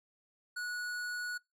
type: tone with hard clipping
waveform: sine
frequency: 1464 Hz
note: F#6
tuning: 19 cents flat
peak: -38 dBFS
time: 0.56-1.38 s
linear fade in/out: 10 ms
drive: 14 dB
effects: noise-tail reverb RT60 0.2 s tail -23 dB re dry